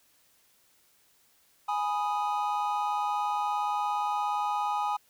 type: chord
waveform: triangle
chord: G# minor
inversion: none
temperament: equal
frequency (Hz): 830.6 / 987.8 / 1244.5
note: G#5 / B5 / D#6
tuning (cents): 0 / 0 / 0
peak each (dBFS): -27 / -32 / -31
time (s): 1.68-4.97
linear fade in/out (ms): 10
effects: white hiss -65 dBFS RMS until 5.09 s